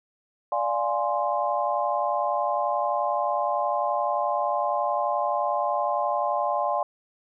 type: chord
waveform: sine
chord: D half-diminished seventh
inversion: none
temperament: equal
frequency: 587.3 / 698.5 / 830.6 / 1046.5 Hz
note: D5 / F5 / Ab5 / C6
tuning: 0 / 0 / 0 / 0 cents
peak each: -28 dBFS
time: 0.52-6.83 s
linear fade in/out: 2 ms
effects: none